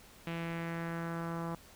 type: tone with low-pass filter sweep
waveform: sawtooth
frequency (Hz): 167.3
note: E3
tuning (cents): +26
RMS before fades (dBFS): -38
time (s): 0.27-1.55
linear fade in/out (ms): 2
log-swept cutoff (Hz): 2700 to 1100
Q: 2.3
effects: pink hiss -57 dBFS RMS until 1.75 s